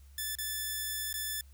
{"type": "tone with dropouts", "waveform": "5% pulse", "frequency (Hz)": 1745, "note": "A6", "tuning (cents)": -15, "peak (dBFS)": -23, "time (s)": [0.18, 1.41], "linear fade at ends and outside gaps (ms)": 2, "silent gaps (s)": [[0.353, 0.385], [1.129, 1.14]], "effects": ["added 69 Hz sine -52 dBFS peak until 1.53 s", "white hiss -67 dBFS RMS until 1.53 s"]}